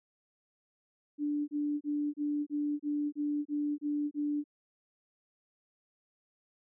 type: tone bursts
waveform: sine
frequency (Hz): 293.7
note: D4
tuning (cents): 0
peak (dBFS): -29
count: 10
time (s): 1.18-4.441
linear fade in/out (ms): 50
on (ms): 300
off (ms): 29
effects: none